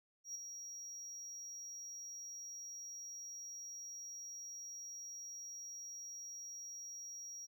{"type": "tone with ADSR envelope", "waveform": "triangle", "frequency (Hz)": 5670, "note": "F8", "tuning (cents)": 25, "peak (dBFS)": -39, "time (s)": [0.24, 7.47], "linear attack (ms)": 110, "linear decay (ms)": 10, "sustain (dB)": -6, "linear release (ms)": 27, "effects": []}